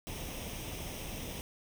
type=noise with comb filter; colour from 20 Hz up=pink; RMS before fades=-41 dBFS; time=0.07-1.41 s; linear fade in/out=0 ms; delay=0.34 ms; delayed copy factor=+0.6; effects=none